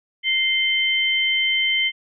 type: tone pair together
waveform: sine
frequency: 2093 / 3094 Hz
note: C7 / G7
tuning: 0 / -23 cents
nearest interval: perfect fifth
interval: 677 cents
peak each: -20 dBFS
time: 0.23-1.92 s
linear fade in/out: 50 ms
effects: none